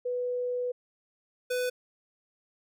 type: tone pair in turn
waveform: sine / square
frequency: 493.9 / 498.5 Hz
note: B4 / B4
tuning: 0 / +16 cents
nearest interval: unison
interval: 16 cents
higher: second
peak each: -28 dBFS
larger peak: neither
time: 0.05-0.72 / 1.5-1.7 s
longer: first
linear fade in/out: 10 ms
effects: none